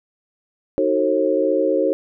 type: chord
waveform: sine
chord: D# diminished seventh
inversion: none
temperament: just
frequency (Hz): 311.1 / 373.4 / 448 / 537.6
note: D#4 / F#4 / A4 / C5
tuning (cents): 0 / +16 / +31 / +47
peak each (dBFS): -22 / -22 / -22 / -19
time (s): 0.78-1.93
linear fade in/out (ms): 0
effects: none